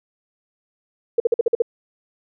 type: tone bursts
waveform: sine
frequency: 466.2 Hz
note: A#4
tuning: in tune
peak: -12 dBFS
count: 7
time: 1.18-1.621 s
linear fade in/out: 5 ms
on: 21 ms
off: 49 ms
effects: none